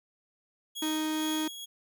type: tone with tremolo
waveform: sawtooth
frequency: 3322 Hz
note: G#7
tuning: in tune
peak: -31 dBFS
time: 0.75-1.66 s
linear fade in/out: 20 ms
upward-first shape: sine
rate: 2.2 Hz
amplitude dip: 55%
type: tone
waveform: 45% pulse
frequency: 311.1 Hz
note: D#4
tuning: in tune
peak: -29 dBFS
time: 0.82-1.48 s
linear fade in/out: 5 ms
effects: none